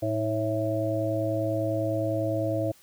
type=harmonic tone with a mistuned harmonic; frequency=110 Hz; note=A2; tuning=in tune; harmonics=1 / 3 / 5 / 6; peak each=-30 / -30 / -30 / -30 dBFS; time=0.02-2.72 s; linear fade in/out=10 ms; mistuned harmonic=3; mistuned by=-53 cents; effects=white hiss -57 dBFS RMS until 2.82 s